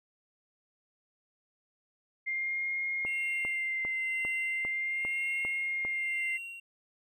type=tone with vibrato; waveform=sine; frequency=2105 Hz; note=C7; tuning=10 cents sharp; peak=-30 dBFS; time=2.26-6.38 s; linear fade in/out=20 ms; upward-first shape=sine; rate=0.39 Hz; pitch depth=28 cents each way
type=click train; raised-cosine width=1 ms; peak=-28 dBFS; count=8; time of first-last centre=3.05-5.85 s; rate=2.5 Hz
type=tone with tremolo; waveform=triangle; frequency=2750 Hz; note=F7; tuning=27 cents flat; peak=-36 dBFS; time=3.06-6.6 s; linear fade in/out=5 ms; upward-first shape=sine; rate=1 Hz; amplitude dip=85%
effects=none